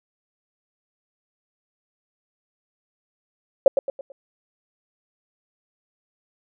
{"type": "tone with echo", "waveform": "sine", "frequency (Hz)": 546, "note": "C#5", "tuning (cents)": -26, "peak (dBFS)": -7, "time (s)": [3.66, 3.68], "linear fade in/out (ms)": 2, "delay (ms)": 110, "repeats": 4, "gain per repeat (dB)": -8, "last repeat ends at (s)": 4.12, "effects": []}